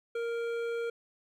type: tone with hard clipping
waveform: triangle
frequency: 466.2 Hz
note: A#4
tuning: in tune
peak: -33 dBFS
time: 0.15-0.9 s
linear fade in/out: 5 ms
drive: 15 dB
effects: none